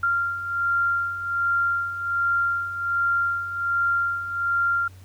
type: beating tone pair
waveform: sine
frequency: 1387 / 1388.3 Hz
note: F6 / F6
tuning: -12 / -11 cents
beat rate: 1.3 Hz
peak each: -28 / -22 dBFS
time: 0.03-4.88 s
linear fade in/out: 5 ms
effects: added 93 Hz sine -43 dBFS peak until 5.04 s + pink hiss -55 dBFS RMS until 5.04 s